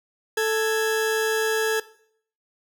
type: tone pair together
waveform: 40% pulse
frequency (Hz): 440 / 1661.2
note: A4 / G#6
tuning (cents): 0 / 0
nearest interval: octave + major seventh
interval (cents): 2300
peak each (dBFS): -21 / -25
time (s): 0.37-1.8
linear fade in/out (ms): 5
effects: noise-tail reverb RT60 0.6 s tail -18 dB re dry